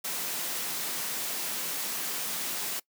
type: high-pass noise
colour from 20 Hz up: white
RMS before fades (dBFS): -33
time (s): 0.04-2.8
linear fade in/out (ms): 10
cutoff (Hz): 140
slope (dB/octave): 48
effects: noise-tail reverb RT60 0.1 s tail -22 dB re dry